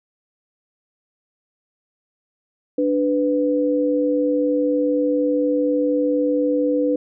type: tone pair together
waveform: sine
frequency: 293.7 / 497.8 Hz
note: D4 / B4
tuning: 0 / +14 cents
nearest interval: major sixth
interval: 914 cents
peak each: -19 dBFS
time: 2.78-6.96 s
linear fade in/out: 5 ms
effects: none